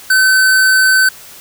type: tone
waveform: square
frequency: 1527 Hz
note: G6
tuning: 46 cents flat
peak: -8 dBFS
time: 0.1-1.09 s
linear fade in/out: 5 ms
effects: white hiss -36 dBFS RMS until 1.4 s